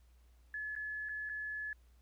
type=tone with dropouts; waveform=sine; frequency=1712 Hz; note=A6; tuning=48 cents flat; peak=-38 dBFS; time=0.54-1.73 s; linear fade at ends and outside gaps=2 ms; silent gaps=0.753-0.762 / 1.088-1.092 / 1.292-1.296 s; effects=added 60 Hz sine -61 dBFS peak until 2.01 s + pink hiss -75 dBFS RMS until 2.01 s